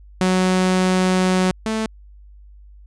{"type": "tone pair in turn", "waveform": "sawtooth", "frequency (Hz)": [185, 220], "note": ["F#3", "A3"], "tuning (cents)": [0, 0], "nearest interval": "minor third", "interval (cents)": 300, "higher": "second", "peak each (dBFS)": [-11, -16], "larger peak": "first", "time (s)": [[0.21, 1.51], [1.66, 1.86]], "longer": "first", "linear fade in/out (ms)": 0, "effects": ["added 50 Hz sine -41 dBFS peak until 2.86 s", "resampled to 22050 Hz"]}